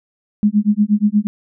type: tone with tremolo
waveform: sine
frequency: 208.6 Hz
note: G#3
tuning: 8 cents sharp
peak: -8 dBFS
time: 0.43-1.27 s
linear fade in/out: 0 ms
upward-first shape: sine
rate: 8.4 Hz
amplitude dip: 100%
effects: none